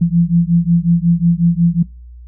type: beating tone pair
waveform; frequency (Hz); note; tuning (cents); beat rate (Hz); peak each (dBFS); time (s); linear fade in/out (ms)
sine; 167.8 / 173.3; E3 / F3; +31 / -13; 5.5; -13; 0.01-1.83; 10
effects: noise-tail reverb RT60 0.3 s tail -23 dB re dry + added 60 Hz sine -33 dBFS peak until 2.27 s